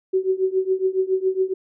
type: tone with tremolo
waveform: sine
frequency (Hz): 377.6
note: F#4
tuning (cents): +35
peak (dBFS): -14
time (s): 0.13-1.54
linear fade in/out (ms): 10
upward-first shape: triangle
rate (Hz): 7.2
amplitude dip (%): 95
effects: none